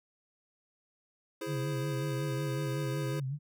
square chord, E augmented, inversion none, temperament equal with one note detuned, 332.1 / 415.3 / 523.3 Hz, E4 / G#4 / B#4, +13 / 0 / 0 cents, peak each -40 / -41 / -42 dBFS, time 1.41-3.2 s, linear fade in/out 5 ms
sine tone with vibrato, 138.59 Hz, C#3, in tune, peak -32 dBFS, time 1.46-3.39 s, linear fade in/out 50 ms, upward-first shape sine, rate 5.4 Hz, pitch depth 110 cents each way
effects none

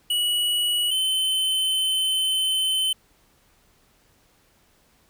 square tone pair in turn, 2930 / 3063 Hz, F#7 / G7, -18 / -41 cents, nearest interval minor second, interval 77 cents, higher second, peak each -21 dBFS, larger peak neither, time 0.1-0.91 / 0.91-2.93 s, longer second, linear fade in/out 5 ms, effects pink hiss -61 dBFS RMS until 5.09 s

